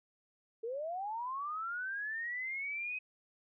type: linear sweep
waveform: sine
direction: up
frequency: 435.9 to 2537 Hz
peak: -36 dBFS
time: 0.63-2.99 s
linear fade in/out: 10 ms
effects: none